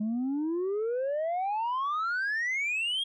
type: exponential sweep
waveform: sine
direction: up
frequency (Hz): 207.7 to 3301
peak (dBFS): -25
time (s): 0-3.04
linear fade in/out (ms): 10
effects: tanh soft clip ceiling -26 dBFS